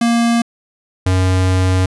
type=tone pair in turn; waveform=square; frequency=233.9 / 92.82 Hz; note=A#3 / F#2; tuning=+6 / +6 cents; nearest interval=octave + major third; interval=1600 cents; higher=first; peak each=-12 dBFS; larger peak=neither; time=0.01-0.42 / 1.06-1.86 s; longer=second; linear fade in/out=5 ms; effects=resampled to 24000 Hz